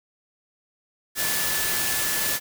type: tone in noise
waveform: sine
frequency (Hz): 1737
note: A6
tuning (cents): -23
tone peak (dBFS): -32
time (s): 1.15-2.4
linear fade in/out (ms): 50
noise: white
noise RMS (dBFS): -25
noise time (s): 1.15-2.4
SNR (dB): -10
effects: none